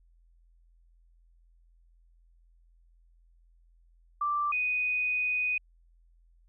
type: tone pair in turn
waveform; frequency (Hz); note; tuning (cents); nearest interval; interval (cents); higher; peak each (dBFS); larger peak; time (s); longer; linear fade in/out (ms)
sine; 1174.7 / 2489; D6 / D#7; 0 / 0; octave + minor second; 1300; second; -26; neither; 4.21-4.52 / 4.52-5.58; second; 5
effects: added 42 Hz sine -59 dBFS peak until 6.48 s